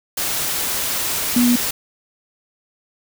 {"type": "tone in noise", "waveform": "sine", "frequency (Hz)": 242.6, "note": "B3", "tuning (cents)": -31, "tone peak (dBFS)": -12, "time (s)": [1.36, 1.56], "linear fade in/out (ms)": 5, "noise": "white", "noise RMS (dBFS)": -22, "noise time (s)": [0.17, 1.71], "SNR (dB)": 7, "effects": []}